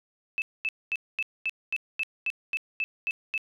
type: tone bursts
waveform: sine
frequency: 2622 Hz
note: E7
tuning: 10 cents flat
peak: -25 dBFS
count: 12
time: 0.38-3.378 s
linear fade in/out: 0 ms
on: 39 ms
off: 230 ms
effects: none